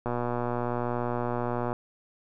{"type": "click train", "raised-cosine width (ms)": 1, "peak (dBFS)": -16, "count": 203, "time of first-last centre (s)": [0.06, 1.729], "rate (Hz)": 121, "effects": []}